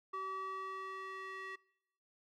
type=tone with band-pass filter sweep; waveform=square; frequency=382.5 Hz; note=G4; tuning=42 cents flat; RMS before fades=-43 dBFS; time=0.13-1.56 s; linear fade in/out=10 ms; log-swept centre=1100 to 1700 Hz; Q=3.4; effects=noise-tail reverb RT60 1.0 s tail -26 dB re dry